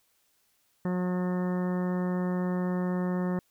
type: harmonic tone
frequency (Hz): 180.8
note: F#3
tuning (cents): -40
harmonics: 1 / 2 / 3 / 4 / 5 / 6 / 7 / 8 / 9 / 10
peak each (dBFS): -27 / -35 / -38 / -45 / -44 / -45 / -48 / -52 / -55 / -47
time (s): 0.85-3.39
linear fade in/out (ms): 2
effects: white hiss -70 dBFS RMS until 3.5 s